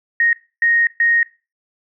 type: tone bursts at uneven times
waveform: sine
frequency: 1864.7 Hz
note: A#6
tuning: in tune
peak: -12 dBFS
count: 3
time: 0.2-0.33 / 0.62-0.87 / 1-1.23 s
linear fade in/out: 2 ms
effects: noise-tail reverb RT60 0.3 s tail -19 dB re dry